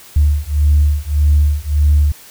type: beating tone pair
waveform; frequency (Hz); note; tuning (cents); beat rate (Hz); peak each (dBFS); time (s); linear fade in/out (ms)
sine; 73 / 74.7; D2 / D2; -10 / +30; 1.7; -12; 0.16-2.12; 5
effects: tanh soft clip ceiling -3 dBFS + white hiss -40 dBFS RMS until 2.3 s